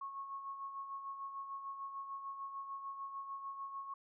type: tone with tremolo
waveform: sine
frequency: 1097 Hz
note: C#6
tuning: 18 cents flat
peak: -40 dBFS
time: 0.01-3.94 s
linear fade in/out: 5 ms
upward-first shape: sine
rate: 6.7 Hz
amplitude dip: 50%
effects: none